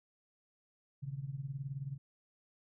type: tone with tremolo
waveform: sine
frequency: 137.3 Hz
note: C#3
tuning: 16 cents flat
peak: -34 dBFS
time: 1.02-1.98 s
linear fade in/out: 20 ms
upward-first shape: triangle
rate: 19 Hz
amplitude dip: 90%
effects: none